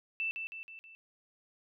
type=tone with echo; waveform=sine; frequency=2658 Hz; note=E7; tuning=14 cents sharp; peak=-31 dBFS; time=0.2-0.31 s; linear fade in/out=0 ms; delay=160 ms; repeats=4; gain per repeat=-5 dB; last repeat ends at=0.95 s; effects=none